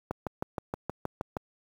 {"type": "click train", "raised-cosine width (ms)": 1, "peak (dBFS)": -17, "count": 9, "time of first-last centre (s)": [0.11, 1.368], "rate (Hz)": 6.36, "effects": ["high-pass 60 Hz 12 dB/octave", "8-bit"]}